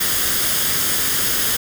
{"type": "noise with comb filter", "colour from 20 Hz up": "white", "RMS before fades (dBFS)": -19, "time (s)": [0, 1.57], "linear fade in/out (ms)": 10, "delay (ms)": 0.6, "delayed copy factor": 0.5, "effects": []}